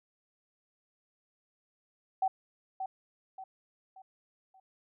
sine tone with echo, 762 Hz, G5, 49 cents flat, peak -25 dBFS, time 2.22-2.28 s, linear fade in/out 5 ms, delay 580 ms, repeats 4, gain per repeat -8 dB, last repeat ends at 4.6 s, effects none

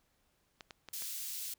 clicks, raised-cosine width 0.2 ms, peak -29 dBFS, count 4, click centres 0.608 / 0.708 / 0.887 / 1.022 s
white high-pass noise, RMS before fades -41 dBFS, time 0.93-1.54 s, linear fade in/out 5 ms, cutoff 3500 Hz, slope 12 dB/octave
effects pink hiss -75 dBFS RMS until 1.58 s

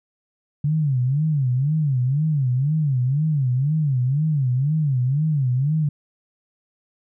sine tone with vibrato, 140 Hz, C#3, 18 cents sharp, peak -17 dBFS, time 0.64-5.89 s, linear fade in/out 5 ms, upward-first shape sine, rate 2 Hz, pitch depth 210 cents each way, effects none

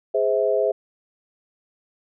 sine chord, Ab augmented, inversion none, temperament just, 415.3 / 519.1 / 648.9 Hz, Ab4 / C5 / E5, 0 / -14 / -27 cents, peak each -22 dBFS, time 0.14-0.72 s, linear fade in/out 10 ms, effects none

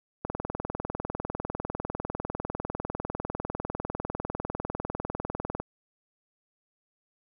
click train, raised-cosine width 1 ms, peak -17 dBFS, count 108, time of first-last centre 0.25-5.6 s, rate 20 Hz, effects none

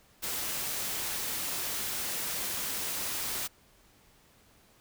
white noise, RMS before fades -34 dBFS, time 0.22-3.48 s, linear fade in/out 20 ms, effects pink hiss -62 dBFS RMS until 4.8 s

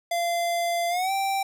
square tone with pitch glide, 688 to 781.2 Hz, F5 to G5, -26 to -6 cents, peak -24 dBFS, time 0.11-1.43 s, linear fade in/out 5 ms, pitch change +220 cents, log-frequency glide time 0.89-1.12 s, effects none

